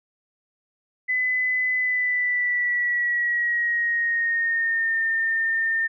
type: tone with pitch glide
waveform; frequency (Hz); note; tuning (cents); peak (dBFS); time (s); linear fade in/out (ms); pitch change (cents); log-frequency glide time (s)
sine; 2010 to 1811.5; B6 to A6; +30 to +50; -20; 1.08-5.88; 20; -180; 1.78-5.01
effects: none